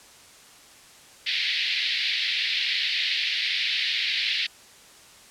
white band-pass noise, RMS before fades -26 dBFS, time 1.26-4.47 s, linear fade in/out 10 ms, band 1900 to 4400 Hz, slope 48 dB/octave, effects white hiss -50 dBFS RMS until 5.3 s + low-pass 9000 Hz 12 dB/octave

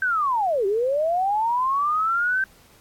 sine linear two-way sweep, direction down then up, 1568 to 377.8 to 1568 Hz, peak -19 dBFS, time 0.02-2.44 s, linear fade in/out 2 ms, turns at 0.66 s, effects pink hiss -54 dBFS RMS until 2.8 s + AAC 64 kbps

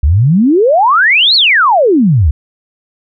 sine exponential two-way sweep, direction up then down, 65.2 to 4500 to 65.2 Hz, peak -5 dBFS, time 0.03-2.31 s, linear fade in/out 5 ms, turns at 1.35 s, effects none

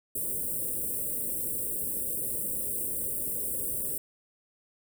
white band-stop noise, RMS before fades -32 dBFS, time 0.15-3.98 s, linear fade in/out 5 ms, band 580 to 8100 Hz, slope 96 dB/octave, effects none

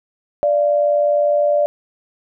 sine tone pair together, 587.3 / 687.1 Hz, D5 / F5, 0 / -28 cents, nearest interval minor third, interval 272 cents, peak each -13 / -21 dBFS, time 0.43-1.66 s, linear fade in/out 0 ms, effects none

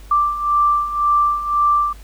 sine beating tone pair, 1174.7 / 1176.6 Hz, D6 / D6, 0 / +3 cents, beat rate 1.9 Hz, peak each -20 / -15 dBFS, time 0.11-1.93 s, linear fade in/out 5 ms, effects added 50 Hz sine -36 dBFS peak until 2.03 s + pink hiss -47 dBFS RMS until 2.03 s

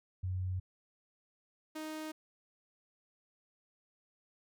sine / sawtooth tone pair in turn, 92.3 / 311.4 Hz, F#2 / D#4, -4 / +2 cents, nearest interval octave + major sixth, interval 2106 cents, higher second, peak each -33 / -36 dBFS, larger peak first, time 0.23-0.6 / 1.75-2.12 s, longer neither, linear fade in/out 10 ms, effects none

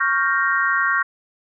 sine chord, G half-diminished seventh, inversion second, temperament equal, 1108.7 / 1396.9 / 1568 / 1864.7 Hz, Db6 / F6 / G6 / Bb6, 0 / 0 / 0 / 0 cents, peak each -22 dBFS, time 0-1.03 s, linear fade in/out 10 ms, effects none

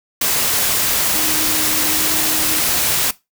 sine tone in noise, 310 Hz, D#4, 6 cents flat, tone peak -28 dBFS, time 1.15-2.6 s, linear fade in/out 5 ms, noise white, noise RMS -17 dBFS, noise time 0.21-3.11 s, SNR -14 dB, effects noise-tail reverb RT60 0.2 s tail -18 dB re dry

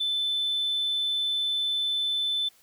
sine tone, 3520 Hz, A7, in tune, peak -23 dBFS, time 0-2.49 s, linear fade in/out 10 ms, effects tanh soft clip ceiling -21 dBFS + white hiss -60 dBFS RMS until 2.62 s

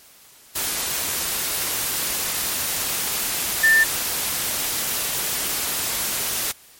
sine tone in noise, 1785 Hz, A6, 24 cents sharp, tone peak -12 dBFS, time 3.63-3.84 s, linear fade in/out 10 ms, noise white, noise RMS -24 dBFS, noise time 0.55-6.52 s, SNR +9 dB, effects white hiss -49 dBFS RMS until 6.79 s + MP3 64 kbps

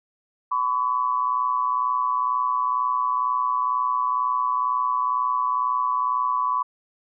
sine tone pair together, 1009 / 1131.1 Hz, B5 / C#6, +37 / +35 cents, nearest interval major second, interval 198 cents, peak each -23 dBFS, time 0.51-6.63 s, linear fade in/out 10 ms, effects none

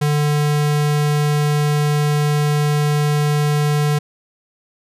square tone, 148.1 Hz, D3, 15 cents sharp, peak -15 dBFS, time 0.01-3.99 s, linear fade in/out 10 ms, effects resampled to 32000 Hz

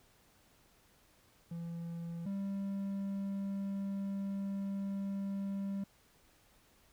triangle tone pair in turn, 168.8 / 196.98 Hz, E3 / G3, +41 / +9 cents, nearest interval minor third, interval 268 cents, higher second, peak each -37 / -33 dBFS, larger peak second, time 1.51-2.26 / 2.26-5.84 s, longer second, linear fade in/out 5 ms, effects pink hiss -67 dBFS RMS until 6.92 s

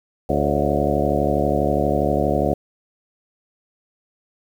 harmonic tone with a mistuned harmonic, 72.3 Hz, D2, 27 cents flat, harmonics 1 / 2 / 3 / 4 / 5 / 6 / 7 / 8 / 9 / 10, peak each -26 / -26 / -26 / -26 / -26 / -26 / -26 / -26 / -26 / -26 dBFS, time 0.29-2.54 s, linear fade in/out 5 ms, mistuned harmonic 7, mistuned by +91 cents, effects 8-bit

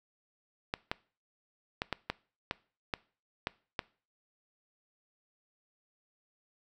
clicks, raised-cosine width 0.3 ms, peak -15 dBFS, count 9, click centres 0.739 / 0.915 / 1.819 / 1.927 / 2.1 / 2.511 / 2.938 / 3.471 / 3.792 s, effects noise-tail reverb RT60 0.4 s tail -22 dB re dry

